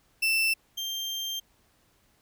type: tone pair in turn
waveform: 35% pulse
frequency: 2666 / 3170 Hz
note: E7 / G7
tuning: +19 / +19 cents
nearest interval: minor third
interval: 300 cents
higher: second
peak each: -21 / -29 dBFS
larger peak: first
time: 0.22-0.54 / 0.77-1.4 s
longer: second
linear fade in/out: 10 ms
effects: pink hiss -66 dBFS RMS until 2.21 s